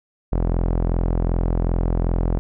sawtooth tone with low-pass filter, 42.62 Hz, F1, 41 cents flat, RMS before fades -20 dBFS, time 0.32-2.39 s, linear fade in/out 0 ms, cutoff 740 Hz, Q 0.88, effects none

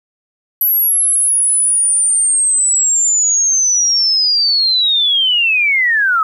sine linear sweep, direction down, 11800 to 1254 Hz, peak -10 dBFS, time 0.61-6.23 s, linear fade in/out 2 ms, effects 8-bit

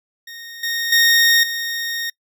20% pulse tone with level steps, 1855 Hz, A#6, 9 cents flat, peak -28 / -15 / -6 / -17 dBFS, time 0.27-2.1 s, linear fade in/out 5 ms, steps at 0.63 / 0.92 / 1.43 s, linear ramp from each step 5 ms, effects noise-tail reverb RT60 0.1 s tail -26 dB re dry

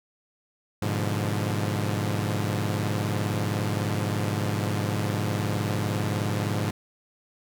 sawtooth chord, G# diminished seventh, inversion none, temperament equal, 103.83 / 123.47 / 146.83 / 174.61 Hz, G#2 / B2 / D3 / F3, 0 / 0 / 0 / 0 cents, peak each -23 / -29 / -29 / -29 dBFS, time 0.82-6.71 s, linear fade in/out 5 ms, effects none

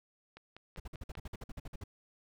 click train, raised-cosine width 0.3 ms, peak -34 dBFS, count 6, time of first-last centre 0.37-1.348 s, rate 5.11 Hz
brown noise bursts, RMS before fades -42 dBFS, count 14, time 0.77-1.839 s, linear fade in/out 5 ms, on 29 ms, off 51 ms
effects none

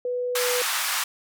sine tone, 493.9 Hz, B4, in tune, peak -24 dBFS, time 0.05-0.62 s, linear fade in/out 2 ms
pink band-pass noise, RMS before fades -26 dBFS, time 0.35-1.04 s, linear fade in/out 5 ms, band 980 to 16000 Hz, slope 24 dB/octave
effects none

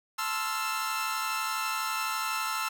sawtooth chord, F major seventh, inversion first, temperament equal with one note detuned, 880 / 1046.5 / 1318.5 / 1390.5 Hz, A5 / C6 / E6 / F6, 0 / 0 / 0 / -8 cents, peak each -33 / -33 / -28 / -34 dBFS, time 0.18-2.69 s, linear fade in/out 10 ms, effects none

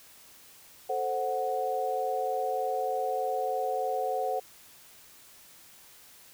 sine chord, F# diminished, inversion first, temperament equal, 440 / 523.3 / 740 Hz, A4 / C5 / F#5, 0 / 0 / 0 cents, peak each -34 / -32 / -30 dBFS, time 0.89-4.4 s, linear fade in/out 10 ms, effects white hiss -54 dBFS RMS until 6.33 s

